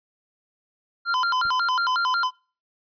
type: tone with vibrato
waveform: square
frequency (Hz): 1187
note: D6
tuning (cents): +18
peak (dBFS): -21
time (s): 1.05-2.31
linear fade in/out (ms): 50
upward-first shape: square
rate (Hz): 5.5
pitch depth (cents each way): 270
type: noise with exponential decay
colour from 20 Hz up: brown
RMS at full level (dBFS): -34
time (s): 1.45-1.53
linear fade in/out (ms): 2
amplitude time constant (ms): 16
effects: noise-tail reverb RT60 0.4 s tail -26 dB re dry + resampled to 11025 Hz